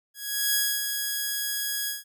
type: tone with ADSR envelope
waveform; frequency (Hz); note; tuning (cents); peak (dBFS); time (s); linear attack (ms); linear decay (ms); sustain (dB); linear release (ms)
5% pulse; 1661.2; G#6; 0; -10; 0.14-2.04; 400; 270; -6; 160
effects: none